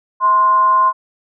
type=tone with frequency modulation; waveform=sine; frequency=1046.5 Hz; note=C6; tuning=in tune; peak=-9 dBFS; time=0.2-0.93 s; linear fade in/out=50 ms; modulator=401 Hz; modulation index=0.21; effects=none